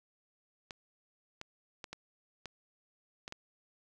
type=clicks; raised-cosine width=0.2 ms; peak=-25 dBFS; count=7; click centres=0.708 / 1.414 / 1.842 / 1.93 / 2.457 / 3.279 / 3.324 s; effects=none